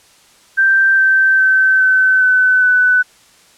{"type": "tone with pitch steps", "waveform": "sine", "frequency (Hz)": [1568, 1553.6, 1539.3, 1525.1, 1511.1, 1497.2], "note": ["G6", "G6", "G6", "G6", "F#6", "F#6"], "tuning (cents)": [0, -16, -32, -48, 36, 20], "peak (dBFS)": -8, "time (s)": [0.57, 3.03], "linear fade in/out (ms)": 20, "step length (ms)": 410, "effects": ["white hiss -48 dBFS RMS until 3.57 s", "low-pass 9000 Hz 12 dB/octave"]}